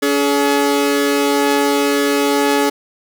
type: tone pair together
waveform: sawtooth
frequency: 283.8 / 425.2 Hz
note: C#4 / G#4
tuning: +41 / +41 cents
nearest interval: perfect fifth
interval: 700 cents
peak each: -12 dBFS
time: 0.02-2.7 s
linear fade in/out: 10 ms
effects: none